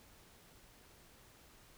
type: silence
effects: pink hiss -62 dBFS RMS until 1.77 s